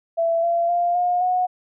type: tone with pitch steps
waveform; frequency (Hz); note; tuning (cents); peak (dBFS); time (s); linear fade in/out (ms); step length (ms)
sine; 667 / 682.2 / 697.7 / 713.6 / 729.9; E5 / F5 / F5 / F5 / F#5; +20 / -41 / -2 / +37 / -24; -17; 0.17-1.47; 20; 260
effects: none